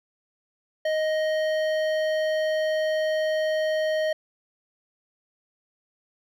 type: tone with hard clipping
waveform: sine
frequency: 624 Hz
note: D#5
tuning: 5 cents sharp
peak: -24 dBFS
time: 0.85-4.13 s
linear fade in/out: 5 ms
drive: 12 dB
effects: none